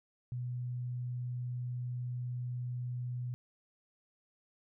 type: tone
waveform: sine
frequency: 123.47 Hz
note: B2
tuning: in tune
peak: -35 dBFS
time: 0.32-3.34 s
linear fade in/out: 0 ms
effects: none